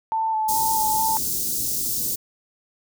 sine tone with vibrato, 880 Hz, A5, in tune, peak -20 dBFS, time 0.12-1.17 s, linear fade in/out 0 ms, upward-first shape square, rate 2.3 Hz, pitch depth 18 cents each way
white band-stop noise, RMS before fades -25 dBFS, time 0.48-2.16 s, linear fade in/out 10 ms, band 390 to 5100 Hz, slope 24 dB/octave
effects none

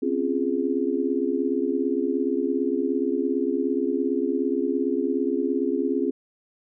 sine chord, Db major seventh, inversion third, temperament just, 259.9 / 277.2 / 346.5 / 415.8 Hz, C4 / Db4 / F4 / Ab4, -11 / 0 / -14 / +2 cents, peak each -27 dBFS, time 0.02-6.11 s, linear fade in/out 10 ms, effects none

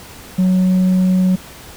triangle tone with tanh clipping, 185 Hz, F#3, in tune, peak -11 dBFS, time 0.38-1.36 s, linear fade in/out 10 ms, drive 7 dB, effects pink hiss -37 dBFS RMS until 1.76 s

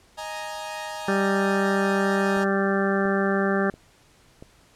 sawtooth chord, D# suspended fourth, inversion none, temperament equal, 622.3 / 830.6 / 932.3 Hz, D#5 / G#5 / A#5, 0 / 0 / 0 cents, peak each -32 dBFS, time 0.17-2.45 s, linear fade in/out 20 ms
harmonic tone, 196 Hz, G3, in tune, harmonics 1 / 2 / 3 / 4 / 6 / 7 / 8 / 9, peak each -24 / -25 / -29 / -32 / -32 / -34 / -31 / -32 dBFS, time 1.08-3.7 s, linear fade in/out 2 ms
click train, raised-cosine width 2 ms, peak -27 dBFS, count 4, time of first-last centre 2.37-4.425 s, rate 1.46 Hz
effects pink hiss -57 dBFS RMS until 4.75 s + low-pass 10000 Hz 12 dB/octave

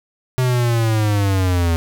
square linear sweep, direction down, 129 to 82 Hz, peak -15 dBFS, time 0.38-1.76 s, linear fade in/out 0 ms, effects none

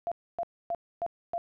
sine tone bursts, 685 Hz, F5, 34 cents flat, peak -28 dBFS, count 5, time 0.07-1.38 s, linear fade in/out 0 ms, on 46 ms, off 270 ms, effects none

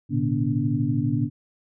sine tone cluster, 112.4 / 124.7 / 145.7 / 241.5 / 288.5 Hz, A2 / B2 / D3 / B3 / D4, +37 / +17 / -13 / -39 / -31 cents, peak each -27 dBFS, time 0.09-1.3 s, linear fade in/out 50 ms, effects none

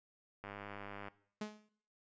click train, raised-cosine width 0.5 ms, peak -31 dBFS, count 66, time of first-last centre 0.44-1.084 s, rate 101 Hz
sawtooth tone with exponential decay, 212.1 Hz, G#3, 37 cents sharp, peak -33 dBFS, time 1.41-1.69 s, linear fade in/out 5 ms, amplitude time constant 59 ms
effects noise-tail reverb RT60 0.6 s tail -19 dB re dry + resampled to 16000 Hz

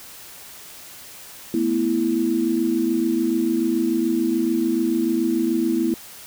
sine chord, A suspended second, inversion none, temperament equal, 220 / 246.9 / 329.6 Hz, A3 / B3 / E4, 0 / 0 / 0 cents, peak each -26 / -23 / -20 dBFS, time 1.54-5.94 s, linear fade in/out 2 ms, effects white hiss -41 dBFS RMS until 6.26 s

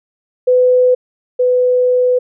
sine tone pair in turn, 502 / 499.5 Hz, B4 / B4, +28 / +20 cents, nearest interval unison, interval 8 cents, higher first, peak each -7 / -9 dBFS, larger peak first, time 0.47-0.95 / 1.39-2.19 s, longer second, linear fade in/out 10 ms, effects none

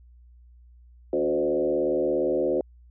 sine tone with frequency modulation, 440.7 Hz, A4, 3 cents sharp, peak -21 dBFS, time 1.13-2.61 s, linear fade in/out 2 ms, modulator 77.1 Hz, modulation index 1.9, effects added 60 Hz sine -49 dBFS peak until 2.9 s

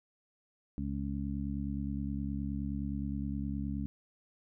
harmonic tone, 69.6 Hz, C#2, 8 cents sharp, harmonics 1 / 2 / 3 / 4, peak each -38 / -40 / -37 / -40 dBFS, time 0.78-3.86 s, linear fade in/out 0 ms, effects none

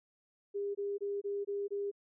sine tone bursts, 403.2 Hz, G4, 49 cents sharp, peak -33 dBFS, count 6, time 0.54-1.915 s, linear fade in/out 20 ms, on 210 ms, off 23 ms, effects none

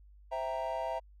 triangle chord, C dominant seventh, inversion none, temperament equal, 523.3 / 659.3 / 784 / 932.3 Hz, C5 / E5 / G5 / Bb5, 0 / 0 / 0 / 0 cents, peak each -39 / -34 / -39 / -36 dBFS, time 0.31-1 s, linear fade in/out 20 ms, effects added 50 Hz sine -54 dBFS peak until 1.2 s

